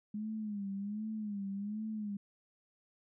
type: tone with vibrato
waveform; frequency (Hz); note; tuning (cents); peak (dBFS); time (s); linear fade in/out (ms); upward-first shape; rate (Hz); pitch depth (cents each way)
sine; 207.1; G#3; -5; -36; 0.14-2.17; 5; sine; 1.3; 95
effects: none